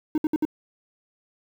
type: tone bursts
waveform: triangle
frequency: 307.7 Hz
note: D#4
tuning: 19 cents flat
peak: -17 dBFS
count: 4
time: 0.15-0.452 s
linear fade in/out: 2 ms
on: 29 ms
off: 62 ms
effects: 8-bit